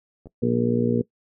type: clicks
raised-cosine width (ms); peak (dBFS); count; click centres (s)
2; -29; 2; 0.258 / 0.27
type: harmonic tone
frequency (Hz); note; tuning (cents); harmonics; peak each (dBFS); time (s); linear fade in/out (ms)
59.4; A#1; +33; 2 / 3 / 4 / 5 / 6 / 7 / 8; -27 / -30 / -22 / -33 / -31 / -27 / -26; 0.42-1.02; 10
effects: noise-tail reverb RT60 0.1 s tail -20 dB re dry